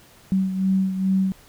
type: beating tone pair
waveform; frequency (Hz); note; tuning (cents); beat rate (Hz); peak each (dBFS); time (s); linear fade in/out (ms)
sine; 190 / 192.4; F#3 / G3; +46 / -32; 2.4; -19 / -26; 0.32-1.32; 0
effects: pink hiss -51 dBFS RMS until 1.48 s